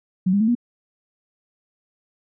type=tone with pitch steps; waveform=sine; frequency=185 / 201.7 / 220 / 239.9 Hz; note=F#3 / G3 / A3 / A#3; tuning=0 / +50 / 0 / +50 cents; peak=-15 dBFS; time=0.26-0.552 s; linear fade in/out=10 ms; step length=73 ms; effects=none